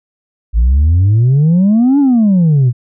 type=exponential two-way sweep; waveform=sine; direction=up then down; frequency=53.1 to 291.2 to 116.9 Hz; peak=-4 dBFS; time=0.53-2.73 s; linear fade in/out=50 ms; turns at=1.99 s; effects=tanh soft clip ceiling -5 dBFS